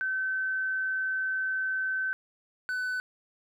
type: tone pair in turn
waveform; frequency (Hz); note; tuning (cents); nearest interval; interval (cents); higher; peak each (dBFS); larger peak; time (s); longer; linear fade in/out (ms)
sine / triangle; 1533 / 1504.9; G6 / F#6; -39 / +29; unison; 32; first; -27; neither; 0.01-2.13 / 2.69-3; first; 0
effects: none